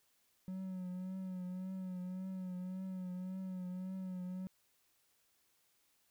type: tone with vibrato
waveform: triangle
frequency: 185 Hz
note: F#3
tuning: in tune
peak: -38 dBFS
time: 0.48-4.47 s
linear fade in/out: 0 ms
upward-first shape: triangle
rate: 1.8 Hz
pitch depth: 47 cents each way
effects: white hiss -75 dBFS RMS until 6.1 s